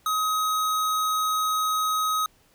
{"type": "tone", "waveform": "square", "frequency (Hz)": 1265, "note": "D#6", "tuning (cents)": 28, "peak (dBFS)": -23, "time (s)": [0.06, 2.26], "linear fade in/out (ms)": 2, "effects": ["pink hiss -61 dBFS RMS until 2.54 s"]}